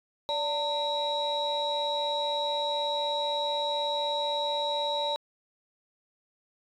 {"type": "tone cluster", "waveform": "sine", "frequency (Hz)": [579, 902, 3868], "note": ["D5", "A5", "B7"], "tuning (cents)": [-25, 43, -37], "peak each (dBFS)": -30, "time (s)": [0.29, 5.16], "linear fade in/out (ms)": 0, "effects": ["tanh soft clip ceiling -21 dBFS"]}